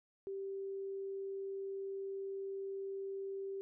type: tone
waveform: sine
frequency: 390.5 Hz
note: G4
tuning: 7 cents flat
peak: -39 dBFS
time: 0.27-3.61 s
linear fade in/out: 0 ms
effects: none